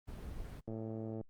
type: noise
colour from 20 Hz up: brown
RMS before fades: -44 dBFS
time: 0.07-0.61 s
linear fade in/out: 20 ms
type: click train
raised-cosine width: 2 ms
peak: -30 dBFS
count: 60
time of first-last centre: 0.68-1.212 s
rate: 111 Hz
effects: Opus 24 kbps